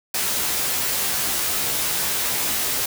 white noise with comb filter, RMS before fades -23 dBFS, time 0.14-2.86 s, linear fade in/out 5 ms, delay 15 ms, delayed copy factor +0.65, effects none

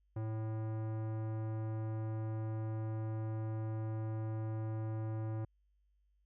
sine tone with tanh clipping, 110 Hz, A2, in tune, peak -38 dBFS, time 0.16-5.45 s, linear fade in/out 5 ms, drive 18 dB, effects added 50 Hz sine -70 dBFS peak until 6.25 s

